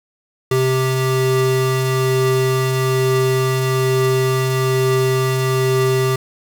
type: tone pair together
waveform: square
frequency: 130.29 / 392 Hz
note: C3 / G4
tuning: -7 / 0 cents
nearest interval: octave + perfect fifth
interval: 1907 cents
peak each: -18 dBFS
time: 0.51-6.16 s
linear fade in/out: 5 ms
effects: none